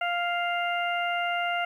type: harmonic tone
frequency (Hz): 698.5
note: F5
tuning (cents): 0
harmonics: 1 / 2 / 3 / 4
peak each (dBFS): -28 / -31 / -33 / -34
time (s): 0.01-1.65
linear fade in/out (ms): 5
effects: 10-bit